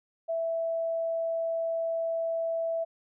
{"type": "tone", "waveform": "sine", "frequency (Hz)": 660, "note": "E5", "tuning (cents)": 2, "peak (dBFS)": -27, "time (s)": [0.28, 2.85], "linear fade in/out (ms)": 20, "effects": []}